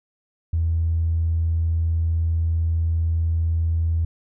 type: tone with tanh clipping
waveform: triangle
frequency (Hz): 82.3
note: E2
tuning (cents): -2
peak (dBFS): -18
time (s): 0.53-4.05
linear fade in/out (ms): 5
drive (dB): 4
effects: none